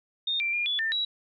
sine tone with pitch steps, 3666 / 2357 / 2413 / 3431 / 1795 / 3888 Hz, A#7 / D7 / D7 / A7 / A6 / B7, -30 / +6 / +46 / -44 / +34 / -28 cents, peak -25 dBFS, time 0.27-1.05 s, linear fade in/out 5 ms, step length 130 ms, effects none

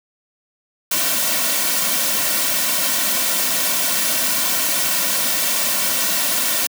white noise with comb filter, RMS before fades -19 dBFS, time 0.91-6.67 s, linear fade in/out 5 ms, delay 2.4 ms, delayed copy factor -0.65, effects high-pass 200 Hz 12 dB/octave

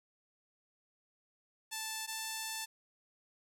5% pulse tone pair in turn, 880 / 883.6 Hz, A5 / A5, 0 / +7 cents, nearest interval unison, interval 7 cents, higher second, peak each -26 dBFS, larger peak neither, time 1.71-2.07 / 2.07-2.66 s, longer second, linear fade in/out 20 ms, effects none

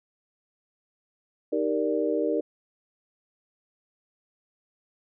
sine chord, Eb major seventh, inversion none, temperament equal, 311.1 / 392 / 466.2 / 587.3 Hz, Eb4 / G4 / Bb4 / D5, 0 / 0 / 0 / 0 cents, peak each -28 / -30 / -27 / -30 dBFS, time 1.52-2.41 s, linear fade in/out 10 ms, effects none

